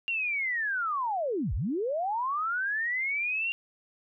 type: linear two-way sweep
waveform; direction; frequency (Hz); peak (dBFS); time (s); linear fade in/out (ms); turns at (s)
sine; down then up; 2794 to 39.05 to 2794; -27; 0.08-3.52; 0; 1.54
effects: none